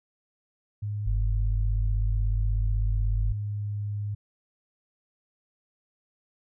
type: tone with pitch glide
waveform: sine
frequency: 103.83 to 103.17 Hz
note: G#2 to G#2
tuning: 0 to -11 cents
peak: -28 dBFS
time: 0.82-4.15 s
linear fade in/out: 10 ms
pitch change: -11 cents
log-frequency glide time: 3.12-3.76 s
type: tone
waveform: sine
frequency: 47.52 Hz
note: F#1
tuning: 47 cents sharp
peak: -23 dBFS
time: 1.06-3.33 s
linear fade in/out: 10 ms
effects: none